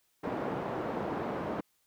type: band-pass noise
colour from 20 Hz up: pink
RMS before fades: -35 dBFS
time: 0.23-1.61 s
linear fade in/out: 10 ms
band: 210 to 960 Hz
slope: 12 dB/octave
effects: white hiss -73 dBFS RMS until 1.86 s